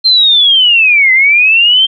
sine linear two-way sweep, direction down then up, 4186 to 2023 to 3173 Hz, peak -4 dBFS, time 0.04-1.87 s, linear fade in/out 20 ms, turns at 1.12 s, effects none

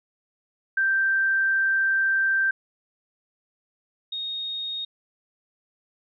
sine tone pair in turn, 1568 / 3722 Hz, G6 / A#7, 0 / -3 cents, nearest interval octave + minor third, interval 1497 cents, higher second, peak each -19 / -28 dBFS, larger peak first, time 0.77-2.51 / 4.12-4.85 s, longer first, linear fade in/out 5 ms, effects none

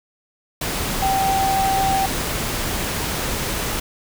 sine tone in noise, 775 Hz, G5, 20 cents flat, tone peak -17 dBFS, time 1.02-2.06 s, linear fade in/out 5 ms, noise pink, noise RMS -24 dBFS, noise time 0.61-3.8 s, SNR +4 dB, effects none

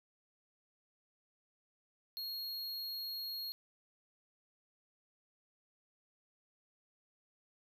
square tone, 4287 Hz, C8, 41 cents sharp, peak -40 dBFS, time 2.17-3.52 s, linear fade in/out 0 ms, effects none

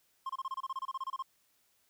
triangle tone bursts, 1063 Hz, C6, 27 cents sharp, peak -32 dBFS, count 16, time 0.26-1.225 s, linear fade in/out 5 ms, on 35 ms, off 27 ms, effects white hiss -72 dBFS RMS until 1.89 s

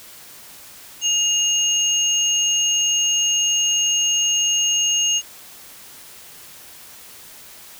sine tone pair together, 2838 / 6501 Hz, F7 / G#8, +27 / -38 cents, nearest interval octave + major second, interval 1435 cents, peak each -19 dBFS, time 1.01-5.22 s, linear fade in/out 50 ms, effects white hiss -42 dBFS RMS until 7.79 s

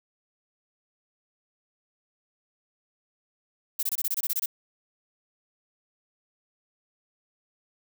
violet noise bursts, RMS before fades -27 dBFS, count 11, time 3.79-4.459 s, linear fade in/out 5 ms, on 39 ms, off 24 ms, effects none

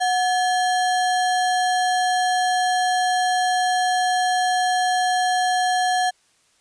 sine tone with sample-and-hold, 734 Hz, F#5, 14 cents flat, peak -17 dBFS, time 0-6.11 s, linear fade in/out 20 ms, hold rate 2450 Hz, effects white hiss -61 dBFS RMS until 6.6 s + resampled to 22050 Hz

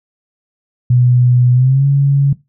sine tone with pitch glide, 123.8 to 139.77 Hz, B2 to C#3, +5 to +15 cents, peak -7 dBFS, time 0.9-2.33 s, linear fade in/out 5 ms, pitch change +210 cents, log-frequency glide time 1.53-1.86 s, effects noise-tail reverb RT60 0.2 s tail -18 dB re dry

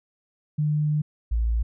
sine tone pair in turn, 150.5 / 56.85 Hz, D3 / A#1, +43 / -43 cents, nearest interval octave + perfect fourth, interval 1686 cents, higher first, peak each -20 dBFS, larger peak neither, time 0.58-1.02 / 1.31-1.63 s, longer first, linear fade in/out 10 ms, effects none

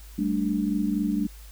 sine chord, G suspended second, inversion none, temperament equal, 196 / 220 / 293.7 Hz, G3 / A3 / D4, 0 / 0 / 0 cents, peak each -27 dBFS, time 0.18-1.27 s, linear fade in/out 10 ms, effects added 52 Hz sine -42 dBFS peak until 1.51 s + white hiss -52 dBFS RMS until 1.51 s

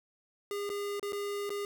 square tone with dropouts, 406.4 Hz, G#4, 38 cents flat, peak -34 dBFS, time 0.51-1.65 s, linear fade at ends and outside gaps 1 ms, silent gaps 0.693-0.7 / 0.996-1.028 / 1.123-1.13 / 1.494-1.503 s, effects none

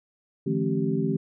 sine tone cluster, 150.4 / 169.1 / 213.4 / 268 / 387.6 Hz, D3 / E3 / G#3 / C4 / G4, +42 / +44 / +47 / +42 / -20 cents, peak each -29 dBFS, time 0.46-1.17 s, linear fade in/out 10 ms, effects none

